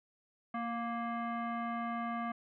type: tone with frequency modulation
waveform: sine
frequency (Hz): 231.7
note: A#3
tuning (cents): -10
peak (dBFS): -34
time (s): 0.54-2.32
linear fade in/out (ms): 5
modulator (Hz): 937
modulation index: 1.3
effects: none